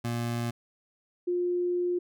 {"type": "tone pair in turn", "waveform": ["25% pulse", "sine"], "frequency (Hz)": [118.3, 354.5], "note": ["A#2", "F4"], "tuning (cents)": [26, 26], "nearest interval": "octave + perfect fifth", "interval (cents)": 1900, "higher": "second", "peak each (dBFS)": -25, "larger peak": "neither", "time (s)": [[0.04, 0.51], [1.27, 1.99]], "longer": "second", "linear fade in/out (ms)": 10, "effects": []}